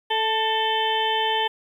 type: harmonic tone with a mistuned harmonic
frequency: 440 Hz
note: A4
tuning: in tune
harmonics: 1 / 2 / 4 / 5 / 6 / 7 / 8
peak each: -28 / -23 / -29 / -37 / -37 / -26 / -33 dBFS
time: 0.1-1.48 s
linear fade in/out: 10 ms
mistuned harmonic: 4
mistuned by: +22 cents
effects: 9-bit